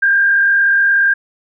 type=tone with frequency modulation; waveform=sine; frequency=1599 Hz; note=G6; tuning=34 cents sharp; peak=-9 dBFS; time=0.02-1.14 s; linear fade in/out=10 ms; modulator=43.2 Hz; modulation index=0.7; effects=none